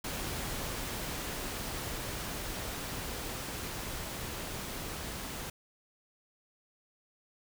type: noise with level ramp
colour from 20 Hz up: pink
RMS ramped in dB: -37 to -40 dBFS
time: 0.04-5.5 s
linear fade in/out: 5 ms
effects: none